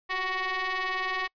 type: ring-modulated tone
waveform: sawtooth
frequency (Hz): 370.2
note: F#4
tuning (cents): +1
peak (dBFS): -21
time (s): 0.09-1.28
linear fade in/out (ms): 20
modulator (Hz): 1490
effects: noise-tail reverb RT60 0.1 s tail -26 dB re dry + resampled to 11025 Hz